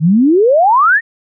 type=exponential sweep; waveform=sine; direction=up; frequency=146.83 to 1900 Hz; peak=-6 dBFS; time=0-1.01 s; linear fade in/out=50 ms; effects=none